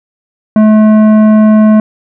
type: tone with tanh clipping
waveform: triangle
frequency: 215.3 Hz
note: A3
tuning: 37 cents flat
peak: -4 dBFS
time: 0.56-1.8 s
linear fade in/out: 2 ms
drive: 16 dB
effects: none